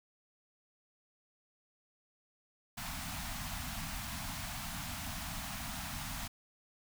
pink band-stop noise, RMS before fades -41 dBFS, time 2.77-6.28 s, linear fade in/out 10 ms, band 280 to 640 Hz, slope 96 dB/octave, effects none

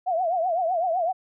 sine tone with vibrato, 698.5 Hz, F5, in tune, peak -21 dBFS, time 0.06-1.13 s, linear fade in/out 20 ms, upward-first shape triangle, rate 7.9 Hz, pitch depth 170 cents each way, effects none

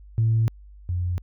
sine tone pair in turn, 112.5 / 88.92 Hz, A2 / F2, +39 / +32 cents, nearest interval major third, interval 407 cents, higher first, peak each -16 / -22 dBFS, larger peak first, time 0.18-0.48 / 0.89-1.18 s, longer first, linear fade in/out 0 ms, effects tanh soft clip ceiling -13 dBFS + added 50 Hz sine -43 dBFS peak until 1.22 s

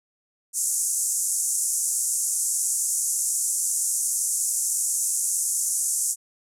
pink band-pass noise, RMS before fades -25 dBFS, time 0.53-6.16 s, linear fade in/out 50 ms, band 6500 to 11000 Hz, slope 48 dB/octave, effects none

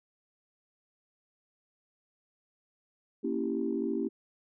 sine chord, A# diminished seventh, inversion none, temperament equal, 233.1 / 277.2 / 329.6 / 392 Hz, A#3 / C#4 / E4 / G4, 0 / 0 / 0 / 0 cents, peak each -34 dBFS, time 3.23-4.09 s, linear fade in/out 20 ms, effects tanh soft clip ceiling -18 dBFS

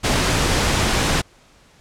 pink noise, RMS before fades -18 dBFS, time 0.03-1.22 s, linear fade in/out 20 ms, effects pink hiss -52 dBFS RMS until 1.8 s + low-pass 8000 Hz 12 dB/octave

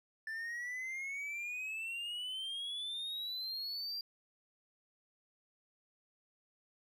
triangle exponential sweep, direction up, 1760 to 4774 Hz, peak -37 dBFS, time 0.27-4.01 s, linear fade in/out 2 ms, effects none

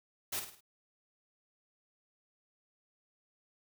white noise with echo, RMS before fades -36 dBFS, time 0.32-0.4 s, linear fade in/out 10 ms, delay 52 ms, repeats 4, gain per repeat -7 dB, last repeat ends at 0.608 s, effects none

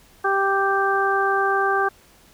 harmonic tone, 392 Hz, G4, in tune, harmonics 1 / 2 / 3 / 4, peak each -23 / -23 / -23 / -23 dBFS, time 0.24-1.89 s, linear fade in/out 10 ms, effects pink hiss -53 dBFS RMS until 2.33 s

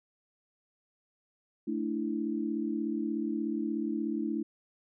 sine chord, A suspended fourth, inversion none, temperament just, 220 / 293.3 / 330 Hz, A3 / D4 / E4, 0 / -2 / +2 cents, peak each -34 dBFS, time 1.67-4.43 s, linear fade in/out 10 ms, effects none

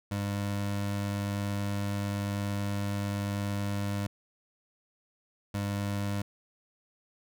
25% pulse tone pair in turn, 101 / 101 Hz, G#2 / G#2, -48 / -48 cents, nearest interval unison, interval 0 cents, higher neither, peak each -26 dBFS, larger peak neither, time 0.11-4.07 / 5.54-6.22 s, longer first, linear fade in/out 5 ms, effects none

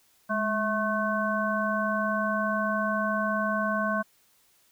harmonic tone with a mistuned harmonic, 217.2 Hz, A3, 22 cents flat, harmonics 1 / 3 / 5 / 7, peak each -30 / -30 / -30 / -30 dBFS, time 0.29-4.03 s, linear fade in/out 20 ms, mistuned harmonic 1, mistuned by -68 cents, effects white hiss -64 dBFS RMS until 4.71 s

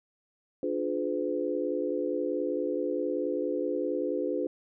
sine chord, D diminished seventh, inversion none, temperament just, 293.7 / 352.4 / 422.9 / 507.5 Hz, D4 / F4 / Ab4 / Cb5, 0 / +16 / +31 / +47 cents, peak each -33 / -33 / -34 / -32 dBFS, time 0.63-4.47 s, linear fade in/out 2 ms, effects none

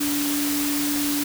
sine tone in noise, 289.4 Hz, D4, 25 cents flat, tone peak -23 dBFS, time 0-1.24 s, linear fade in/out 10 ms, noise white, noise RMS -27 dBFS, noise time 0-1.24 s, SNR +1 dB, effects none

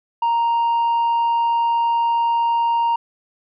triangle tone with tanh clipping, 932.3 Hz, A#5, in tune, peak -16 dBFS, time 0.22-2.96 s, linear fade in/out 5 ms, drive 7 dB, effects none

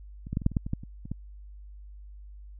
clicks, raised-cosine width 5 ms, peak -28 / -19 / -14 / -24 / -9 / -25 / -12 / -22 / -15 / -28 / -27 / -19 dBFS, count 12, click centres 0.269 / 0.33 / 0.371 / 0.418 / 0.464 / 0.517 / 0.568 / 0.665 / 0.734 / 0.835 / 1.055 / 1.116 s, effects added 50 Hz sine -43 dBFS peak until 2.59 s

